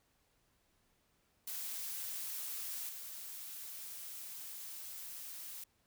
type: noise with level steps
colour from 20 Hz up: blue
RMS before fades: -42 / -47 dBFS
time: 1.47-5.64 s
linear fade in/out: 5 ms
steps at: 2.89 s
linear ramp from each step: 2 ms
effects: pink hiss -75 dBFS RMS until 5.86 s